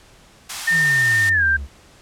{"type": "high-pass noise", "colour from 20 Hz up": "white", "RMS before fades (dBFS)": -27, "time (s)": [0.49, 1.3], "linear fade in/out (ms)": 10, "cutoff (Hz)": 690, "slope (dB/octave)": 48}
{"type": "tone with pitch glide", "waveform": "sine", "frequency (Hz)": [1815, 1580], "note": ["A#6", "G6"], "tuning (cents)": [-47, 13], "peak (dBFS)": -14, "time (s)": [0.67, 1.57], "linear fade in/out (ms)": 10, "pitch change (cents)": -240, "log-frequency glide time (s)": [1.32, 1.44]}
{"type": "exponential sweep", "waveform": "triangle", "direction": "down", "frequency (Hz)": [174.61, 65.41], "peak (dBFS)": -24, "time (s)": [0.7, 1.68], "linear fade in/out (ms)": 50}
{"effects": ["pink hiss -49 dBFS RMS until 2.01 s", "low-pass 9000 Hz 12 dB/octave"]}